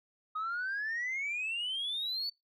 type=exponential sweep; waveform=sine; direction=up; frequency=1245 to 4533 Hz; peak=-31 dBFS; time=0.35-2.3 s; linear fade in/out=10 ms; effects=noise-tail reverb RT60 0.2 s tail -26 dB re dry + tanh soft clip ceiling -30 dBFS